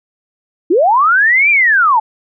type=linear two-way sweep; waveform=sine; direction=up then down; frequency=300 to 2419 to 836 Hz; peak=-7 dBFS; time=0.7-2 s; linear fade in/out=10 ms; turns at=1.5 s; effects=none